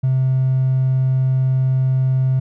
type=tone with hard clipping; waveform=triangle; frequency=130.81 Hz; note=C3; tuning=in tune; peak=-14 dBFS; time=0.03-2.4 s; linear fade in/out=10 ms; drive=4 dB; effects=none